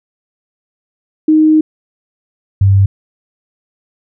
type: tone pair in turn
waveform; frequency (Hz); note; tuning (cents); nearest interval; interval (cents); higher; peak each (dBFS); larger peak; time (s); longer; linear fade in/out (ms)
sine; 311.1 / 97.99; D#4 / G2; 0 / 0; octave + minor sixth; 2000; first; -5; neither; 1.28-1.61 / 2.61-2.86; first; 5
effects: none